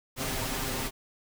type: noise with comb filter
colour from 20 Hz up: pink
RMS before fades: -32 dBFS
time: 0.16-0.91 s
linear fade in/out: 50 ms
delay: 7.6 ms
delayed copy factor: +0.65
effects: none